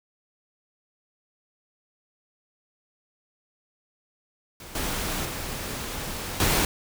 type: noise with level steps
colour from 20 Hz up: pink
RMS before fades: -42 / -29 / -33 / -22 dBFS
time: 4.6-6.65 s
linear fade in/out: 2 ms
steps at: 4.75 / 5.25 / 6.4 s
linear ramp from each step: 2 ms
effects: none